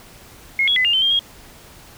sine tone with pitch steps, 2159 / 3344 / 2015 / 2816 / 3083 / 3200 / 3267 Hz, C#7 / G#7 / B6 / F7 / G7 / G7 / G#7, -46 / +11 / +34 / +14 / -29 / +35 / -29 cents, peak -14 dBFS, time 0.59-1.192 s, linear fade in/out 2 ms, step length 86 ms, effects pink hiss -44 dBFS RMS until 1.97 s

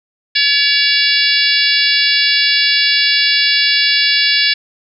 harmonic tone with a mistuned harmonic, 570 Hz, C#5, 48 cents sharp, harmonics 3 / 4 / 5 / 6 / 7 / 8 / 9, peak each -18 / -18 / -18 / -18 / -18 / -18 / -18 dBFS, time 0.35-4.54 s, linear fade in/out 10 ms, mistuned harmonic 5, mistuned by -28 cents, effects none

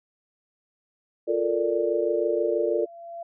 sine chord, Bb major seventh, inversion second, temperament equal, 349.2 / 440 / 466.2 / 587.3 Hz, F4 / A4 / Bb4 / D5, 0 / 0 / 0 / 0 cents, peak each -27 dBFS, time 1.27-2.86 s, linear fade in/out 20 ms
sine tone with exponential growth, 680 Hz, F5, 46 cents flat, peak -32 dBFS, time 2.03-3.23 s, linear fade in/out 5 ms, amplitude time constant 260 ms
effects none

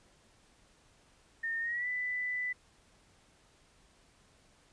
sine tone with pitch glide, 1825 to 1990.2 Hz, A#6 to B6, -37 to +13 cents, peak -32 dBFS, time 1.43-2.53 s, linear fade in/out 10 ms, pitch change +150 cents, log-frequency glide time 1.6-1.88 s, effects pink hiss -65 dBFS RMS until 4.72 s + resampled to 22050 Hz

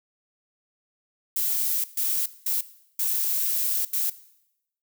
violet noise bursts at uneven times, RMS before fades -25 dBFS, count 5, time 1.36-1.84 / 1.97-2.26 / 2.46-2.61 / 2.99-3.85 / 3.93-4.1 s, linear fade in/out 5 ms, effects noise-tail reverb RT60 0.8 s tail -17 dB re dry

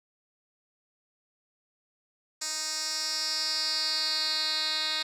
10% pulse tone with band-pass filter sweep, 311.1 Hz, D#4, in tune, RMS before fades -30 dBFS, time 2.41-5.03 s, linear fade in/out 10 ms, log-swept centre 6400 to 3700 Hz, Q 4.4, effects none

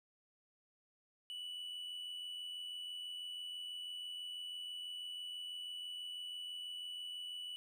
triangle tone with amplitude modulation, 2959 Hz, F#7, 1 cent flat, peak -40 dBFS, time 1.3-7.56 s, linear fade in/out 0 ms, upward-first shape sine, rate 86.1 Hz, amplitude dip 35%, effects none

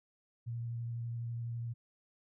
sine tone with vibrato, 117.4 Hz, A#2, 13 cents sharp, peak -36 dBFS, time 0.46-1.74 s, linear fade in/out 20 ms, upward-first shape triangle, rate 12 Hz, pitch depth 17 cents each way, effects none

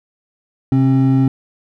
triangle tone pair together, 130.81 / 267.6 Hz, C3 / C4, 0 / +39 cents, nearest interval octave, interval 1239 cents, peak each -11 dBFS, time 0.72-1.28 s, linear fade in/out 2 ms, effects none

